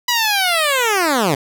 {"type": "linear sweep", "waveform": "10% pulse", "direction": "down", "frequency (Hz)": [987.8, 129.3], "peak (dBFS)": -6, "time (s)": [0.08, 1.35], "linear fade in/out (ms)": 5, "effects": []}